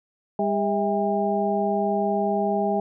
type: harmonic tone with a mistuned harmonic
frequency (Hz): 201.3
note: G3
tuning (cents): +46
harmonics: 1 / 2 / 3 / 4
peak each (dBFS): -26 / -26 / -26 / -26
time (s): 0.39-2.8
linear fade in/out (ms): 2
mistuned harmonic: 3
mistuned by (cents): +120
effects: none